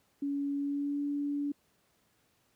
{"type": "tone with pitch glide", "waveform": "sine", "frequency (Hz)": [282.4, 287.2], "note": ["C#4", "D4"], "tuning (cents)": [32, -39], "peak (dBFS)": -30, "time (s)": [0.22, 1.52], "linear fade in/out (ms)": 5, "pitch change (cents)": 29, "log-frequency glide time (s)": [0.56, 1.02], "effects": ["pink hiss -71 dBFS RMS until 2.55 s", "high-pass 80 Hz 12 dB/octave"]}